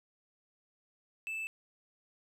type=tone; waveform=triangle; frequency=2635 Hz; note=E7; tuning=1 cent flat; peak=-34 dBFS; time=1.27-1.47 s; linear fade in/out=0 ms; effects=none